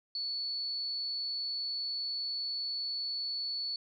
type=tone; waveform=sine; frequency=4435 Hz; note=C#8; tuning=in tune; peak=-33 dBFS; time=0.15-3.76 s; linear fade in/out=2 ms; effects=none